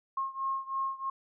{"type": "beating tone pair", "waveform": "sine", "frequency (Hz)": [1075, 1078.1], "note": ["C6", "C#6"], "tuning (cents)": [47, -49], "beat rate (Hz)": 3.1, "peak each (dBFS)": [-33, -35], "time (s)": [0.17, 1.1], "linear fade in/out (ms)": 5, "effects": []}